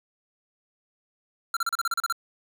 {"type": "tone bursts", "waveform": "square", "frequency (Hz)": 1367, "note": "F6", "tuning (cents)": -37, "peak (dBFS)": -24, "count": 10, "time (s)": [1.54, 2.125], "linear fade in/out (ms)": 2, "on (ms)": 27, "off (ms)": 35, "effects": []}